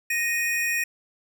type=tone pair together; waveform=square; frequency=1864.7 / 2478 Hz; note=A#6 / D#7; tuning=0 / -8 cents; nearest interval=perfect fourth; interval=492 cents; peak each=-27 / -26 dBFS; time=0.1-0.84 s; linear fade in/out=5 ms; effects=none